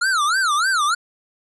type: tone with vibrato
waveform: square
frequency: 1356 Hz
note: E6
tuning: 49 cents sharp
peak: -17 dBFS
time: 0.01-0.95 s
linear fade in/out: 10 ms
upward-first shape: sine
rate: 3.3 Hz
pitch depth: 270 cents each way
effects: resampled to 24000 Hz